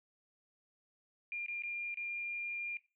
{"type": "tone with dropouts", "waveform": "sine", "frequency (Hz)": 2402, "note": "D7", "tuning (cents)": 38, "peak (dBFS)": -37, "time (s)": [1.32, 2.77], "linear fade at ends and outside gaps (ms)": 1, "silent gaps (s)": [[1.462, 1.483], [1.622, 1.635], [1.943, 1.972]], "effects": ["noise-tail reverb RT60 0.3 s tail -18 dB re dry"]}